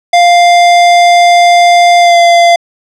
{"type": "tone with pitch glide", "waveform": "square", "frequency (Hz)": [698.5, 688.5], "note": ["F5", "F5"], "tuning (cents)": [0, -25], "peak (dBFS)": -3, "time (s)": [0.13, 2.56], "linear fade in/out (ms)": 5, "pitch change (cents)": -25, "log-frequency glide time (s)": [2, 2.17], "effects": ["low-pass 6000 Hz 12 dB/octave"]}